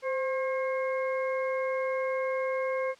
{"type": "harmonic tone with a mistuned harmonic", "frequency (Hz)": 537, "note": "C5", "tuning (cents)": 45, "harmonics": [1, 2, 3, 4], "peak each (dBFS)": [-28, -36, -42, -38], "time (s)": [0.02, 2.95], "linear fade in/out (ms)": 50, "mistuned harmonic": 1, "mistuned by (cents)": -51, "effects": ["white hiss -57 dBFS RMS until 2.99 s", "low-pass 5000 Hz 12 dB/octave"]}